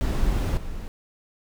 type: noise with level steps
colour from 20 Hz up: brown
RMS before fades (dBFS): -22 / -33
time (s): 0.01-0.88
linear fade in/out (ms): 0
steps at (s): 0.57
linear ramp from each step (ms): 5
effects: none